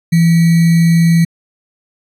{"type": "tone with sample-and-hold", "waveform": "sine", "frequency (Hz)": 167, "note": "E3", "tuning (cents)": 23, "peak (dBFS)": -6, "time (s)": [0.12, 1.25], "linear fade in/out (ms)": 10, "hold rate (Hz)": 2100, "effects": ["resampled to 32000 Hz"]}